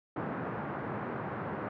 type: band-pass noise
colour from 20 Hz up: pink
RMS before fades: -37 dBFS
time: 0.16-1.69 s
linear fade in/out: 5 ms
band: 120 to 1600 Hz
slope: 24 dB/octave
effects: none